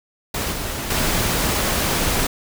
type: noise with level steps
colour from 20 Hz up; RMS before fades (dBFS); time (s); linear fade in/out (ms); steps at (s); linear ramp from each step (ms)
pink; -24 / -27 / -20; 0.34-2.27; 5; 0.52 / 0.9; 5
effects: none